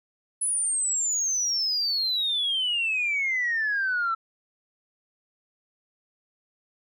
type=exponential sweep; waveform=sine; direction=down; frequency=10220 to 1318.5 Hz; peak=-22 dBFS; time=0.41-4.15 s; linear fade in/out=10 ms; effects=tanh soft clip ceiling -19 dBFS